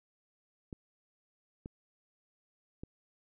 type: clicks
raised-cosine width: 3 ms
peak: -29 dBFS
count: 3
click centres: 0.728 / 1.659 / 2.835 s
effects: none